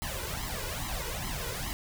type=noise with flanger; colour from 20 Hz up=pink; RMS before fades=-35 dBFS; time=0.02-1.73 s; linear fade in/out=0 ms; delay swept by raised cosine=0.97 to 2.07 ms; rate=2.4 Hz; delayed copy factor=+0.9; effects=none